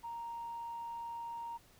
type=tone; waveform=sine; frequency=932.3 Hz; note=A#5; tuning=in tune; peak=-39 dBFS; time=0.03-1.58 s; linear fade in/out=20 ms; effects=tanh soft clip ceiling -36 dBFS + pink hiss -64 dBFS RMS until 1.79 s